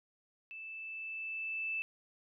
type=tone with level ramp; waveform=sine; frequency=2637 Hz; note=E7; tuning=in tune; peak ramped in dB=-44 to -33 dBFS; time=0.51-1.82 s; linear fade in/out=0 ms; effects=none